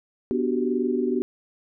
sine chord, G major seventh, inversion first, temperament equal, 246.9 / 293.7 / 370 / 392 Hz, B3 / D4 / F#4 / G4, 0 / 0 / 0 / 0 cents, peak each -25 / -30 / -26 / -28 dBFS, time 0.31-1.22 s, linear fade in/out 0 ms, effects none

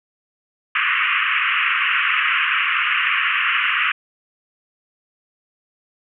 white band-pass noise, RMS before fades -19 dBFS, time 0.75-3.92 s, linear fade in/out 5 ms, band 1100 to 2900 Hz, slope 96 dB/octave, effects none

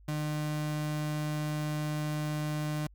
35% pulse tone, 151.3 Hz, D#3, 48 cents flat, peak -29 dBFS, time 0.08-2.87 s, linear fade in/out 5 ms, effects added 50 Hz sine -53 dBFS peak until 2.94 s

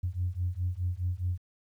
sine beating tone pair, 87.4 / 92.2 Hz, F2 / F#2, +2 / -6 cents, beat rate 4.8 Hz, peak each -31 dBFS, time 0.03-1.38 s, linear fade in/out 10 ms, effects tanh soft clip ceiling -21 dBFS + 11-bit

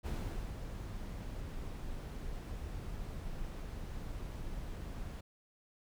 brown noise with ADSR envelope, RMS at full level -36 dBFS, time 0.03-5.21 s, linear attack 33 ms, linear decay 470 ms, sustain -6 dB, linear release 9 ms, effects none

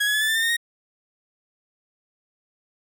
30% pulse tone with pitch steps, 1661.2 / 1689.3 / 1717.8 / 1746.8 / 1776.3 / 1806.3 / 1836.8 / 1867.9 Hz, G#6 / G#6 / A6 / A6 / A6 / A6 / A#6 / A#6, 0 / +29 / -42 / -13 / +16 / +45 / -26 / +3 cents, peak -17 dBFS, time 0-0.568 s, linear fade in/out 10 ms, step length 71 ms, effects none

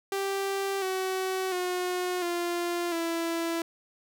sawtooth tone with pitch steps, 392 / 376.5 / 361.5 / 347.2 / 333.5 Hz, G4 / F#4 / F#4 / F4 / E4, 0 / +30 / -40 / -10 / +20 cents, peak -24 dBFS, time 0.12-3.62 s, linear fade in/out 2 ms, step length 700 ms, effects none

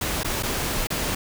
pink noise with dropouts, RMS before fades -26 dBFS, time 0.01-1.15 s, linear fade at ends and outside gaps 5 ms, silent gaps 0.234-0.245 / 0.426-0.432 / 0.871-0.903 s, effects none

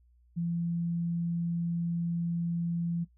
sine tone, 170 Hz, F3, 46 cents flat, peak -28 dBFS, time 0.36-3.05 s, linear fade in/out 20 ms, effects noise-tail reverb RT60 0.1 s tail -18 dB re dry + added 60 Hz sine -60 dBFS peak until 3.17 s

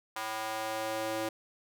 square tone with high-pass filter sweep, 110 Hz, A2, in tune, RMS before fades -35 dBFS, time 0.16-1.29 s, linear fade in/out 5 ms, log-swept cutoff 950 to 420 Hz, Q 1.7, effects none

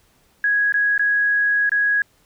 sine tone with dropouts, 1661.2 Hz, G#6, in tune, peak -15 dBFS, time 0.44-2.02 s, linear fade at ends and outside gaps 2 ms, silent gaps 0.723-0.741 / 0.979-0.994 / 1.694-1.718 s, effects pink hiss -59 dBFS RMS until 2.25 s

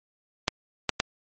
clicks, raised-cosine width 0.2 ms, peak -4 dBFS, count 3, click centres 0.481 / 0.893 / 1.001 s, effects MP3 32 kbps

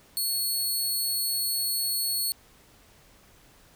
15% pulse tone, 4372 Hz, C#8, 25 cents flat, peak -19 dBFS, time 0.17-2.32 s, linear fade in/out 0 ms, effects pink hiss -57 dBFS RMS until 3.75 s

